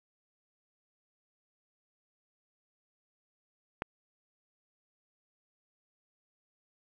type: click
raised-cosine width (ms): 0.5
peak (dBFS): -17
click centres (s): 3.821
effects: 9-bit